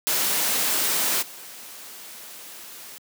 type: noise with level steps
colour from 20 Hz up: white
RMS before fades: -23 / -41 dBFS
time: 0.07-2.98 s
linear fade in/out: 0 ms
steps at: 1.21 s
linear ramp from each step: 20 ms
effects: high-pass 200 Hz 12 dB/octave